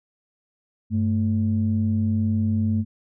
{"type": "tone pair together", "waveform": "sine", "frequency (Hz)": [98, 220], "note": ["G2", "A3"], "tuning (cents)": [0, 0], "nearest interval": "octave + major second", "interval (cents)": 1400, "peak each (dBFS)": -21, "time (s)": [0.9, 2.85], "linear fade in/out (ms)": 50, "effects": ["tanh soft clip ceiling -12 dBFS"]}